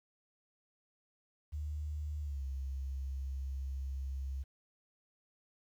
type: tone with pitch glide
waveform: sine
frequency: 74.9 to 67.11 Hz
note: D2 to C2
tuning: +35 to +45 cents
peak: -36 dBFS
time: 1.52-4.44 s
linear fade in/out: 20 ms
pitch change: -190 cents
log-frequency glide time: 2.2-2.44 s
effects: 11-bit